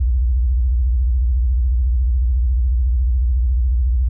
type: tone with vibrato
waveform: sine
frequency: 61.6 Hz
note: B1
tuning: 4 cents flat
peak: -13 dBFS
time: 0-4.09 s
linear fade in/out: 10 ms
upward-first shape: sine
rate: 14 Hz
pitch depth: 200 cents each way
effects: none